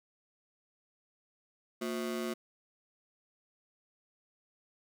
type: ring-modulated tone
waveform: 35% pulse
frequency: 293.7 Hz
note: D4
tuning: in tune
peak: -29 dBFS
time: 1.81-2.34 s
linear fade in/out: 10 ms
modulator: 65.2 Hz
effects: none